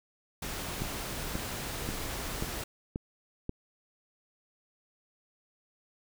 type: noise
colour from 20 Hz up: pink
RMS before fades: -37 dBFS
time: 0.42-2.64 s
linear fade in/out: 5 ms
type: click train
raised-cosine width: 3 ms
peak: -20 dBFS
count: 6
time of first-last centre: 0.82-3.494 s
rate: 1.87 Hz
effects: none